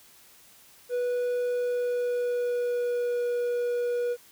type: tone with pitch glide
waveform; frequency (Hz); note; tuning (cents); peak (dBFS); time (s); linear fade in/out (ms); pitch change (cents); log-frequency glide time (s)
triangle; 490.4 to 483.6; B4 to B4; -12 to -36; -23; 0.89-4.17; 50; -24; 1.46-3.24
effects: white hiss -55 dBFS RMS until 4.31 s